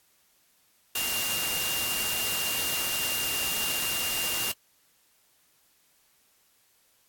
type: tone in noise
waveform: sine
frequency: 2794 Hz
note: F7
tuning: in tune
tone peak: -31 dBFS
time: 0.95-4.52 s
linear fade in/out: 5 ms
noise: white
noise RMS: -30 dBFS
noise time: 0.95-4.52 s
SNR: -4 dB
effects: white hiss -65 dBFS RMS until 7.08 s + AAC 64 kbps